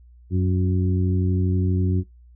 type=harmonic tone with a mistuned harmonic; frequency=92.5 Hz; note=F#2; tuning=in tune; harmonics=1 / 2 / 3 / 4; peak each=-19 / -25 / -29 / -31 dBFS; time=0.3-2.04 s; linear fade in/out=50 ms; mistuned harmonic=4; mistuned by=-20 cents; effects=noise-tail reverb RT60 0.2 s tail -24 dB re dry + added 60 Hz sine -46 dBFS peak until 2.35 s